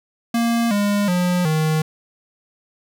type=tone with pitch steps; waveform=square; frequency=233.1 / 204.1 / 178.71 / 156.48 Hz; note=A#3 / G#3 / F3 / D#3; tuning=0 / -30 / +40 / +10 cents; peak=-17 dBFS; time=0.34-1.82 s; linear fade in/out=5 ms; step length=370 ms; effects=none